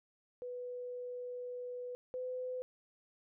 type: tone pair in turn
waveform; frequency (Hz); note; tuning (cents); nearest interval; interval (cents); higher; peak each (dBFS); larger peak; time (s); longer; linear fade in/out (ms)
sine; 493.9 / 506; B4 / B4; 0 / +42; unison; 42; second; -40 / -37; second; 0.42-1.95 / 2.14-2.62; first; 0
effects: none